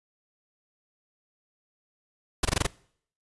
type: noise bursts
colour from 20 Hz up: pink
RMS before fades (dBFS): -23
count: 6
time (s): 2.43-2.667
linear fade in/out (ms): 5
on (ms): 22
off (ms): 21
effects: noise-tail reverb RT60 0.6 s tail -23 dB re dry + resampled to 24000 Hz